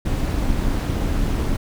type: noise with amplitude modulation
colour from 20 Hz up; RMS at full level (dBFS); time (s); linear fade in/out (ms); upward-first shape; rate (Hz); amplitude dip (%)
brown; -18; 0.05-1.57; 10; sine; 244; 60
effects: none